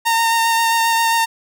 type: tone with vibrato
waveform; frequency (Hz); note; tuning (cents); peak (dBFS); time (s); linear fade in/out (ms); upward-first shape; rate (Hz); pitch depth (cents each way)
sawtooth; 916; A#5; -31; -10; 0.05-1.26; 20; sine; 7.5; 15
effects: none